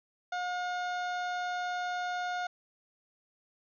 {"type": "harmonic tone", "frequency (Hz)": 718, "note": "F5", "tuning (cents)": 48, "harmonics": [1, 2, 3, 4, 5, 6, 7, 8, 9], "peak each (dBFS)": [-33, -37, -49, -54, -47, -52, -59, -60, -56], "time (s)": [0.32, 2.47], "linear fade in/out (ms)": 5, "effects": []}